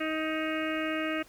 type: harmonic tone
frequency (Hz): 314.2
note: D#4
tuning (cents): +17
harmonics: 1 / 2 / 4 / 5 / 6 / 7 / 8 / 9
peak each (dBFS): -32 / -35 / -38 / -39 / -40 / -40 / -41 / -42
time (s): 0-1.23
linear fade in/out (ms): 10
effects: pink hiss -57 dBFS RMS until 1.28 s